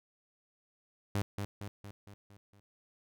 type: tone with echo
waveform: sawtooth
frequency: 100.9 Hz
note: G#2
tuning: 49 cents flat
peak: -26 dBFS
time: 1.15-1.22 s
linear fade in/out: 0 ms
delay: 230 ms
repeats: 6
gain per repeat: -5 dB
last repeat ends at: 2.6 s
effects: none